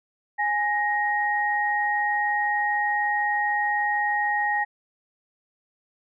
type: tone pair together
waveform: sine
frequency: 830.6 / 1876 Hz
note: G#5 / A#6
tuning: 0 / +11 cents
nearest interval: octave + major second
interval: 1411 cents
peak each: -24 dBFS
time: 0.38-4.65 s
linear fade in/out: 20 ms
effects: none